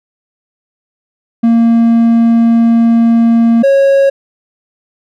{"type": "tone pair in turn", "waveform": "triangle", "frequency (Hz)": [230.9, 549.2], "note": ["A#3", "C#5"], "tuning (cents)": [-16, -16], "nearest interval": "octave + minor third", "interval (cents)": 1500, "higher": "second", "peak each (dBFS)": -3, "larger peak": "neither", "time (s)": [[1.43, 3.63], [3.63, 4.1]], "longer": "first", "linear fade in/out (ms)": 10, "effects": []}